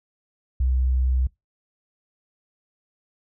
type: tone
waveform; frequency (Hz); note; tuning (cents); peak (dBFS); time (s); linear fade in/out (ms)
sine; 63.9; C2; -40; -18; 0.6-1.27; 5
effects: noise-tail reverb RT60 0.2 s tail -24 dB re dry